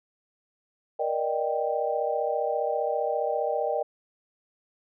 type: chord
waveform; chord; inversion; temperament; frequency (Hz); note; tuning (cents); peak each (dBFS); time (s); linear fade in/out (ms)
sine; Eb major seventh; second; equal with one note detuned; 470.8 / 587.3 / 622.3 / 784; Bb4 / D5 / Eb5 / G5; +17 / 0 / 0 / 0; -30; 0.99-3.83; 10
effects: none